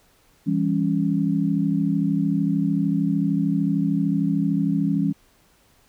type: chord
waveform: sine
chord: C# diminished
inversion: first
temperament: just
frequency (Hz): 166.31 / 199.57 / 277.2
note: E3 / G3 / C#4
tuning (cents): +16 / +31 / 0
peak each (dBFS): -23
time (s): 0.46-5.13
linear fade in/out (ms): 20
effects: pink hiss -59 dBFS RMS until 5.88 s